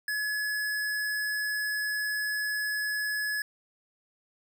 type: tone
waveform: square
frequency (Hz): 1699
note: G#6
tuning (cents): +39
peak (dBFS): -29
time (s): 0.08-3.42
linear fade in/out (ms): 2
effects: none